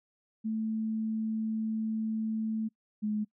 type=tone pair in turn; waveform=sine; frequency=220 / 211.9 Hz; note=A3 / G#3; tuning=0 / +35 cents; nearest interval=minor second; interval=65 cents; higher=first; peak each=-29 / -28 dBFS; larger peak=second; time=0.44-2.69 / 3.02-3.25 s; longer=first; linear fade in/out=20 ms; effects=noise-tail reverb RT60 0.1 s tail -25 dB re dry